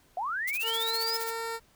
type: linear sweep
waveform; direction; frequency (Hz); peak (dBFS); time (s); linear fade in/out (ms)
sine; up; 674 to 5190; -29; 0.17-1.17; 2
type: noise with tremolo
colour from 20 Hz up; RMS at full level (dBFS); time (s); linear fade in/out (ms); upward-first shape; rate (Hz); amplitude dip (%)
blue; -35; 0.47-1.33; 10; sine; 15; 95
type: tone with pitch glide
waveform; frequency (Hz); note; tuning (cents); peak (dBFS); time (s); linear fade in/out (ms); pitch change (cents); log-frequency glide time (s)
15% pulse; 453 to 456.4; A#4 to A#4; -50 to -37; -26; 0.62-1.6; 50; +13; 1.01-1.43
effects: pink hiss -63 dBFS RMS until 1.75 s